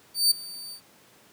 sawtooth tone with ADSR envelope, 4597 Hz, D8, 38 cents flat, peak -13 dBFS, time 0.14-0.81 s, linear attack 170 ms, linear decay 10 ms, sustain -21 dB, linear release 85 ms, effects pink hiss -56 dBFS RMS until 1.32 s + high-pass 150 Hz 12 dB/octave

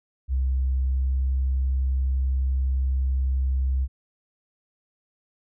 sine tone with pitch glide, 65.41 to 65.86 Hz, C2 to C2, 0 to +12 cents, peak -19 dBFS, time 0.28-3.88 s, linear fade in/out 50 ms, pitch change +12 cents, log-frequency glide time 0.82-1.1 s, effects tanh soft clip ceiling -17 dBFS

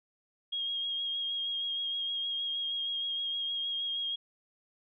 sine tone with vibrato, 3262 Hz, G#7, 32 cents flat, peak -31 dBFS, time 0.52-4.16 s, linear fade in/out 10 ms, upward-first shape sine, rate 6.4 Hz, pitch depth 20 cents each way, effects none

